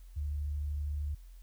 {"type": "tone with vibrato", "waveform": "sine", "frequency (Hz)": 73.42, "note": "D2", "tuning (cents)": 0, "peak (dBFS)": -32, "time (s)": [0.16, 1.15], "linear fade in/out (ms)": 10, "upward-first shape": "triangle", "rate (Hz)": 13, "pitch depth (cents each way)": 14, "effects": ["added 43 Hz sine -48 dBFS peak until 1.42 s", "white hiss -68 dBFS RMS until 1.42 s"]}